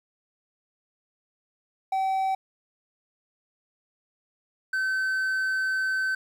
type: tone pair in turn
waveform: triangle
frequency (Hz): 767 / 1534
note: G5 / G6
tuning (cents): -38 / -38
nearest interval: octave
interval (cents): 1200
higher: second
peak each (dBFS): -21 / -22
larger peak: first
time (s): 1.92-2.35 / 4.73-6.15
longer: second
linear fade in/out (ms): 5
effects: 10-bit